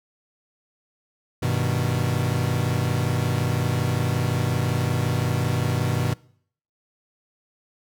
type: chord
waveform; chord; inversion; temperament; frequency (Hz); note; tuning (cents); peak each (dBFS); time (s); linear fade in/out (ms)
40% pulse; G augmented; none; equal; 98 / 123.47 / 155.56; G2 / B2 / D#3; 0 / 0 / 0; -26 / -23 / -26; 1.42-6.14; 10
effects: noise-tail reverb RT60 0.6 s tail -23 dB re dry